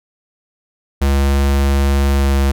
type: tone with pitch glide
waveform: square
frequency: 69.3 to 68.66 Hz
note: C#2 to C#2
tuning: 0 to -16 cents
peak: -12 dBFS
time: 1.01-2.52 s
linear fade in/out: 10 ms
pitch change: -16 cents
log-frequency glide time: 2.09-2.33 s
effects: none

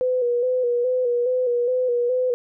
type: tone with vibrato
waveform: sine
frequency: 493.9 Hz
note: B4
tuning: in tune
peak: -18 dBFS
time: 0.01-2.34 s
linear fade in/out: 0 ms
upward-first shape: square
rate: 2.4 Hz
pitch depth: 43 cents each way
effects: none

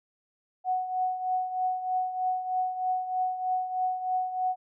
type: tone with tremolo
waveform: sine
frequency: 740 Hz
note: F#5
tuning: in tune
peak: -23 dBFS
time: 0.64-4.56 s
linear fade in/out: 50 ms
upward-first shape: triangle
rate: 3.2 Hz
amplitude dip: 70%
effects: none

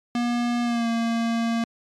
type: tone with pitch glide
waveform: square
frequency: 239.7 to 230.5 Hz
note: A#3 to A#3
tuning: +48 to -19 cents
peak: -22 dBFS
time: 0.15-1.64 s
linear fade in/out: 2 ms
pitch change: -67 cents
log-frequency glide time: 0.63-0.88 s
effects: low-pass 6000 Hz 12 dB/octave + MP3 96 kbps

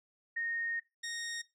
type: tone pair in turn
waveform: sine / 15% pulse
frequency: 1852 / 1860.5 Hz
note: A#6 / A#6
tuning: -12 / -4 cents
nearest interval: unison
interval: 8 cents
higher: second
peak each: -33 / -31 dBFS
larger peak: second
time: 0.36-0.8 / 1.03-1.42 s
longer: first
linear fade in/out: 10 ms
effects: noise-tail reverb RT60 0.2 s tail -17 dB re dry + low-pass 10000 Hz 12 dB/octave

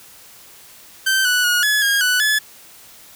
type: tone with pitch steps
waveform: sawtooth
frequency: 1552 / 1480 / 1447 / 1702 / 1629 / 1487 / 1716 Hz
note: G6 / F#6 / F#6 / G#6 / G#6 / F#6 / A6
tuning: -18 / 0 / -39 / +42 / -34 / +8 / -44 cents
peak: -11 dBFS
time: 1.06-2.39 s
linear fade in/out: 10 ms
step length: 190 ms
effects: white hiss -44 dBFS RMS until 3.15 s

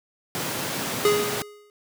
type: high-pass noise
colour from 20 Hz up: pink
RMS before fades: -29 dBFS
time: 0.35-1.42 s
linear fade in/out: 0 ms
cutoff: 120 Hz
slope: 24 dB/octave
type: tone with exponential decay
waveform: square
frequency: 415.3 Hz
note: G#4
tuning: in tune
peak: -15 dBFS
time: 1.05-1.7 s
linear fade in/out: 1 ms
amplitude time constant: 140 ms
effects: none

